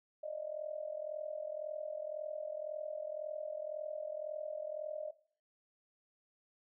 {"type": "tone with amplitude modulation", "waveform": "sine", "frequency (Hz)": 612, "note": "D#5", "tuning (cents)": -29, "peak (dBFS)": -35, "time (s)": [0.23, 5.11], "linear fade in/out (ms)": 10, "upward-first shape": "sine", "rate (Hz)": 41.9, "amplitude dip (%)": 85, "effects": ["noise-tail reverb RT60 0.5 s tail -18 dB re dry"]}